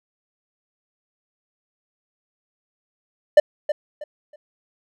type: tone with echo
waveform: triangle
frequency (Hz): 597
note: D5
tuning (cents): +28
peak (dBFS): -4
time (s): 3.37-3.4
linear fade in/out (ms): 5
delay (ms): 320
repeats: 3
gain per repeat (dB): -12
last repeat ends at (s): 4.36
effects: none